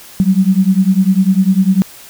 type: beating tone pair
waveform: sine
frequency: 185 / 195 Hz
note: F#3 / G3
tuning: 0 / -9 cents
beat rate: 10 Hz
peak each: -11 dBFS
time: 0.2-1.82 s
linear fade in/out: 0 ms
effects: white hiss -37 dBFS RMS until 2.09 s